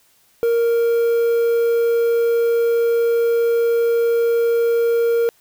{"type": "tone with quantisation", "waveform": "triangle", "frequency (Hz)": 466.2, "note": "A#4", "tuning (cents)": 0, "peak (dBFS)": -12, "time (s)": [0.43, 5.29], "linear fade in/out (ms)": 0, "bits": 6, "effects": ["white hiss -57 dBFS RMS until 5.4 s"]}